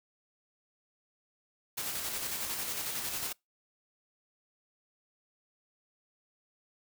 white noise with tremolo, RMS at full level -35 dBFS, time 1.77-3.33 s, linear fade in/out 10 ms, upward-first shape square, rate 11 Hz, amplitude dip 30%, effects noise-tail reverb RT60 0.2 s tail -26 dB re dry

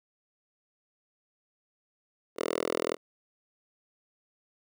5% pulse tone with high-pass filter, 41.2 Hz, E1, in tune, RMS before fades -31 dBFS, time 2.36-2.97 s, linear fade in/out 50 ms, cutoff 440 Hz, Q 2.1, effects none

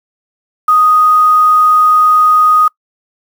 sine tone with quantisation, 1244.5 Hz, D#6, in tune, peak -5 dBFS, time 0.68-2.68 s, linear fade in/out 5 ms, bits 5, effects noise-tail reverb RT60 0.1 s tail -25 dB re dry

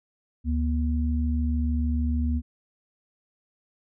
sine tone pair together, 73.42 / 240.1 Hz, D2 / B3, 0 / -49 cents, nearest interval octave + major sixth, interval 2051 cents, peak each -23 / -28 dBFS, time 0.44-2.42 s, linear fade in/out 50 ms, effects none

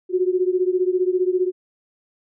sine beating tone pair, 361.3 / 376.3 Hz, F#4 / F#4, -41 / +29 cents, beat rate 15 Hz, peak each -19 / -21 dBFS, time 0.09-1.52 s, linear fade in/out 50 ms, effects none

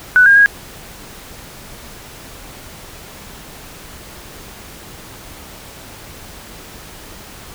sine tone with pitch steps, 1490 / 1615 / 1642 Hz, F#6 / G#6 / G#6, +12 / -49 / -20 cents, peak -5 dBFS, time 0.16-0.46 s, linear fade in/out 0 ms, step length 100 ms, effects pink hiss -36 dBFS RMS until 7.54 s

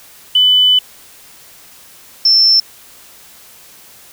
triangle tone pair in turn, 3000 / 5345 Hz, F#7 / E8, +23 / +23 cents, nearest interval minor seventh, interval 1000 cents, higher second, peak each -3 dBFS, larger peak neither, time 0.35-0.79 / 2.25-2.6 s, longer first, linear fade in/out 5 ms, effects tanh soft clip ceiling -5 dBFS + white hiss -41 dBFS RMS until 4.12 s

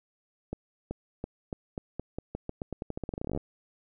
accelerating click train, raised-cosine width 2 ms, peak -20 dBFS, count 27, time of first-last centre 0.53-3.375 s, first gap 380 ms, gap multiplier 0.87, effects none

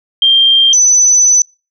sine tone pair in turn, 3181 / 6005 Hz, G7 / F#8, +25 / +25 cents, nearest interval major seventh, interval 1100 cents, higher second, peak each -5 dBFS, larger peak neither, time 0.22-0.73 / 0.73-1.42 s, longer second, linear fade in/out 2 ms, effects noise-tail reverb RT60 0.3 s tail -26 dB re dry

